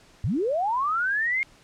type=linear sweep; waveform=sine; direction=up; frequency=78.8 to 2162 Hz; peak=-22 dBFS; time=0.24-1.43 s; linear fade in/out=0 ms; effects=pink hiss -55 dBFS RMS until 1.63 s + low-pass 8000 Hz 12 dB/octave